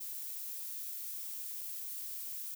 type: noise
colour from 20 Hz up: violet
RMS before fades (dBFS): -42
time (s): 0-2.55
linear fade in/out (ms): 10
effects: none